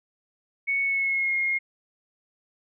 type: tone with pitch glide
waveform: sine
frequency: 2217 to 2143 Hz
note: C#7 to C7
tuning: 0 to +41 cents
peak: -22 dBFS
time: 0.67-1.59 s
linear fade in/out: 20 ms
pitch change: -59 cents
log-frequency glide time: 0.82-1.35 s
effects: none